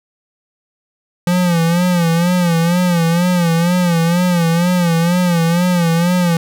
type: tone with vibrato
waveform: square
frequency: 172.8 Hz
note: F3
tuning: 18 cents flat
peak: -12 dBFS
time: 1.27-6.37 s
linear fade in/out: 2 ms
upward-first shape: sine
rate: 2.1 Hz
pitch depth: 81 cents each way
effects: none